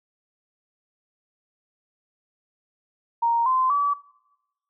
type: tone with pitch steps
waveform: sine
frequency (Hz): 932.3 / 1034.5 / 1147.8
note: A#5 / C6 / D6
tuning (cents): 0 / -20 / -40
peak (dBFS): -18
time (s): 3.22-3.94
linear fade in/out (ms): 10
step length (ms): 240
effects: noise-tail reverb RT60 1.0 s tail -23 dB re dry